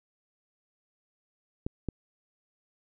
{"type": "clicks", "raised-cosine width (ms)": 3, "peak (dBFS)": -18, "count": 2, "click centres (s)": [1.665, 1.887], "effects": []}